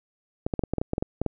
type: clicks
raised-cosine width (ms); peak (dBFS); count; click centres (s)
2; -12; 12; 0.465 / 0.538 / 0.593 / 0.637 / 0.736 / 0.783 / 0.815 / 0.934 / 0.981 / 1.025 / 1.216 / 1.263
effects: none